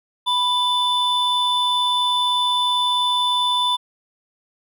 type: tone pair together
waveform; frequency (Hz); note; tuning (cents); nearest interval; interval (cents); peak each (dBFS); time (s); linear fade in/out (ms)
triangle; 987.8 / 3517; B5 / A7; 0 / -1; octave + minor seventh; 2199; -18; 0.26-3.77; 20
effects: none